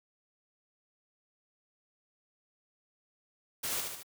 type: noise with echo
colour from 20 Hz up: white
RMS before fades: -35 dBFS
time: 3.63-3.81 s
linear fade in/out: 10 ms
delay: 74 ms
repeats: 3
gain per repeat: -4 dB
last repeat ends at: 4.032 s
effects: none